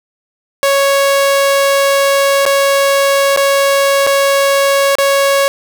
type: tone with dropouts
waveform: sawtooth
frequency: 554.4 Hz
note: C#5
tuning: in tune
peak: -5 dBFS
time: 0.63-5.48 s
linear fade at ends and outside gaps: 0 ms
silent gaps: 2.453-2.463 / 3.363-3.373 / 4.066-4.072 / 4.953-4.985 s
effects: none